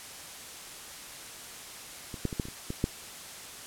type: clicks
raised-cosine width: 3 ms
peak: -25 / -15 / -22 / -15 / -28 / -29 / -20 / -12 dBFS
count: 8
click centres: 2.142 / 2.253 / 2.328 / 2.398 / 2.454 / 2.485 / 2.704 / 2.841 s
effects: white hiss -44 dBFS RMS until 3.66 s + low-pass 11000 Hz 12 dB/octave